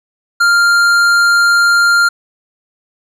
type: tone with tanh clipping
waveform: sine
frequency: 1396.9 Hz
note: F6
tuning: in tune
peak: -9 dBFS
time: 0.4-2.09 s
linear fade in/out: 10 ms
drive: 13 dB
effects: none